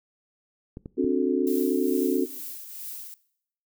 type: clicks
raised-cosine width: 3 ms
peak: -24 dBFS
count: 3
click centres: 0.771 / 0.859 / 1.045 s
type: chord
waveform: sine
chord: D dominant seventh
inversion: third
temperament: just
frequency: 264.3 / 293.7 / 367.1 / 440.5 Hz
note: C4 / D4 / F#4 / A4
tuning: +18 / 0 / -14 / +2 cents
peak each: -25 / -27 / -25 / -29 dBFS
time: 0.97-2.26 s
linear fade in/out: 20 ms
type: noise with tremolo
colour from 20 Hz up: violet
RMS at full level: -36 dBFS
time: 1.47-3.14 s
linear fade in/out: 0 ms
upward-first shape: triangle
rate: 2.3 Hz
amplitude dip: 55%
effects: noise-tail reverb RT60 0.7 s tail -20 dB re dry